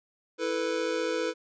square chord, E suspended fourth, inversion none, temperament just, 329.6 / 439.5 / 494.4 Hz, E4 / A4 / B4, 0 / -2 / +2 cents, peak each -34 / -33 / -31 dBFS, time 0.38-1.34 s, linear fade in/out 50 ms, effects resampled to 16000 Hz

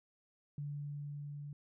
sine tone with level ramp, 145 Hz, D3, 22 cents flat, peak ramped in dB -38 to -43 dBFS, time 0.58-1.53 s, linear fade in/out 2 ms, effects none

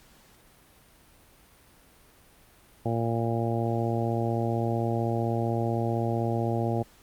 harmonic tone, 115.7 Hz, A#2, 13 cents flat, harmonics 1 / 2 / 3 / 4 / 5 / 6 / 7, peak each -28 / -32 / -32 / -35 / -35 / -35 / -36 dBFS, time 2.85-6.83 s, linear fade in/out 10 ms, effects pink hiss -57 dBFS RMS until 7.02 s + Opus 48 kbps

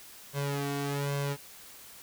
sawtooth tone with flanger, 141.5 Hz, C#3, 36 cents sharp, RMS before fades -32 dBFS, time 0.33-1.37 s, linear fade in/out 50 ms, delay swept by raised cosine 1.9 to 2.71 ms, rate 1.2 Hz, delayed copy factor +0.9, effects white hiss -50 dBFS RMS until 2.02 s

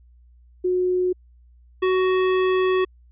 sine / square tone pair in turn, 364.1 / 372.4 Hz, F#4 / F#4, -28 / +11 cents, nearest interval unison, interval 39 cents, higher second, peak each -18 dBFS, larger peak neither, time 0.64-1.13 / 1.82-2.85 s, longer second, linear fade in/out 10 ms, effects added 60 Hz sine -49 dBFS peak until 3.11 s + resampled to 8000 Hz

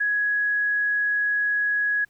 sine tone, 1671 Hz, G#6, 10 cents sharp, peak -20 dBFS, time 0-2.05 s, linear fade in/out 10 ms, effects pink hiss -65 dBFS RMS until 2.09 s

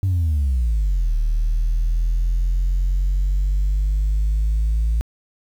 sine exponential two-way sweep, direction down then up, 98.5 to 38 to 55.7 Hz, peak -14 dBFS, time 0.03-5.01 s, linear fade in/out 0 ms, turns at 1.15 s, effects tanh soft clip ceiling -14 dBFS + 8-bit

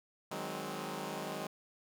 10% pulse chord, Ab dominant seventh, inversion second, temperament equal with one note detuned, 155.56 / 186.93 / 207.7 / 261.6 Hz, Eb3 / Gb3 / Ab3 / C4, 0 / +18 / 0 / 0 cents, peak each -36 / -35 / -35 / -38 dBFS, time 0.31-1.47 s, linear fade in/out 5 ms, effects none

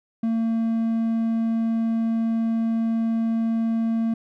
triangle tone, 226.8 Hz, A#3, 47 cents flat, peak -18 dBFS, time 0.23-4.14 s, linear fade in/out 5 ms, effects none

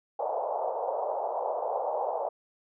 pink band-pass noise, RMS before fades -31 dBFS, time 0.19-2.29 s, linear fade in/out 5 ms, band 500 to 910 Hz, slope 48 dB/octave, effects none

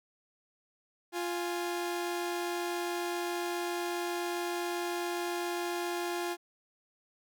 sawtooth tone pair together, 349.2 / 830.6 Hz, F4 / G#5, 0 / 0 cents, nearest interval octave + minor third, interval 1500 cents, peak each -29 / -36 dBFS, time 1.12-6.37 s, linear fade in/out 50 ms, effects none

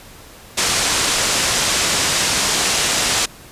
white low-pass noise, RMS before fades -18 dBFS, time 0.57-3.26 s, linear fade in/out 10 ms, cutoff 8200 Hz, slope 24 dB/octave, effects pink hiss -41 dBFS RMS until 3.51 s + resampled to 32000 Hz

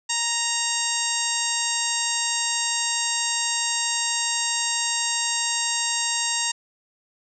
harmonic tone, 932.3 Hz, A#5, in tune, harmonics 1 / 2 / 3 / 4 / 5 / 6 / 7 / 8 / 9, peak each -32 / -32 / -31 / -31 / -32 / -31 / -31 / -28 / -33 dBFS, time 0.09-6.52 s, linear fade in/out 10 ms, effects none

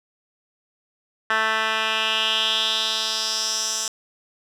10% pulse tone with band-pass filter sweep, 220 Hz, A3, in tune, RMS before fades -23 dBFS, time 1.3-3.88 s, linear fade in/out 2 ms, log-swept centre 1800 to 6600 Hz, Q 3.4, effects none

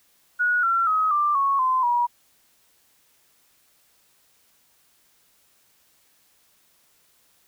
sine tone with pitch steps, 1457 / 1359.4 / 1268.4 / 1183.5 / 1104.2 / 1030.3 / 961.3 Hz, F#6 / F6 / D#6 / D6 / C#6 / C6 / B5, -27 / -47 / +33 / +13 / -7 / -27 / -47 cents, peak -18 dBFS, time 0.39-2.07 s, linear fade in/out 20 ms, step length 240 ms, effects white hiss -62 dBFS RMS until 7.47 s

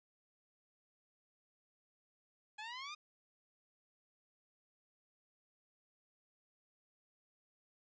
15% pulse exponential sweep, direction up, 830.6 to 1244.5 Hz, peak -38 dBFS, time 2.58-2.95 s, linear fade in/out 10 ms, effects resampled to 16000 Hz + 13-bit

